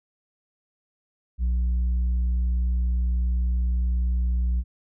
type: tone with tanh clipping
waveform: sine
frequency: 60.7 Hz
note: B1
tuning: 29 cents flat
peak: -21 dBFS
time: 1.38-4.64 s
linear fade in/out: 50 ms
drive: 3 dB
effects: none